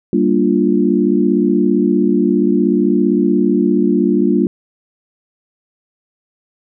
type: chord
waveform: sine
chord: G minor seventh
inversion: none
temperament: equal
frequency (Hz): 196 / 233.1 / 293.7 / 349.2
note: G3 / Bb3 / D4 / F4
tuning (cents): 0 / 0 / 0 / 0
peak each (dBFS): -16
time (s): 0.13-4.47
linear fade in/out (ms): 2
effects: none